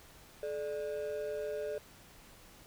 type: ring-modulated tone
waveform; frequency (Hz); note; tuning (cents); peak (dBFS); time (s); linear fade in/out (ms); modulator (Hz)
triangle; 511; C5; -41; -30; 0.43-1.78; 0; 81.1
effects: pink hiss -57 dBFS RMS until 2.66 s